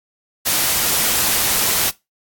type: noise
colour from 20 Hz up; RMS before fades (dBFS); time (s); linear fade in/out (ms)
white; -17; 0.45-1.91; 20
effects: noise-tail reverb RT60 0.2 s tail -20 dB re dry + AAC 64 kbps